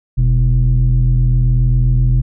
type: tone pair together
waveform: sine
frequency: 44.19 / 125 Hz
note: F1 / B2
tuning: +21 / +21 cents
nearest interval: octave + tritone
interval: 1800 cents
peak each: -10 dBFS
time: 0.17-2.22 s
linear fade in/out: 20 ms
effects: tanh soft clip ceiling -6 dBFS